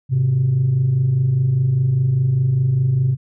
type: tone pair together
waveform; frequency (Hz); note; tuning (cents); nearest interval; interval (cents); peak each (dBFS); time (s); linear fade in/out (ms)
sine; 106.84 / 131.8; G#2 / C3; +50 / +13; major third; 363; -21 / -13; 0.09-3.17; 50
effects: tanh soft clip ceiling -10 dBFS